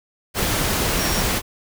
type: tone in noise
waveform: sine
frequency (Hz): 5588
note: F8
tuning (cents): 0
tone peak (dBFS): -28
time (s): 0.96-1.24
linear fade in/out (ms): 50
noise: pink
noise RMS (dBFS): -21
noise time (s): 0.34-1.42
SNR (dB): -10
effects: none